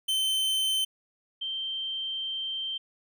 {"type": "tone pair in turn", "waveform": ["45% pulse", "sine"], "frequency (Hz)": [3085, 3135], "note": ["G7", "G7"], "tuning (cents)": [-28, -1], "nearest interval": "unison", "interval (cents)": 27, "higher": "second", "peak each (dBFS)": [-24, -30], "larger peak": "first", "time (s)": [[0.08, 0.85], [1.41, 2.78]], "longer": "second", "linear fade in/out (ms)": 10, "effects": []}